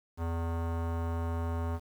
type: tone with low-pass filter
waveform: square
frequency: 83.4 Hz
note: E2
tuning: 21 cents sharp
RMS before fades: -33 dBFS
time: 0.17-1.8 s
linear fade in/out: 50 ms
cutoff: 1100 Hz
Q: 1.9
effects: 9-bit